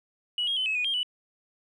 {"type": "tone with pitch steps", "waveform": "sine", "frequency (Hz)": [2928, 3259, 3041, 2577, 2467, 3207, 2966], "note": ["F#7", "G#7", "F#7", "E7", "D#7", "G7", "F#7"], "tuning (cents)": [-19, -33, 47, -40, -15, 39, 4], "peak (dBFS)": -24, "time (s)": [0.38, 1.031], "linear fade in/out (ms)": 2, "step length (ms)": 93, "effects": ["tanh soft clip ceiling -20 dBFS"]}